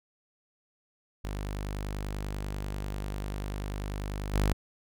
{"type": "tone with level steps", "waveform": "sawtooth", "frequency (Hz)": 50.2, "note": "G1", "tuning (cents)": 42, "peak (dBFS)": [-29, -20], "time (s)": [1.24, 4.53], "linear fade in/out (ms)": 5, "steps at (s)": 4.33, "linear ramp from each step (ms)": 20, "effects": []}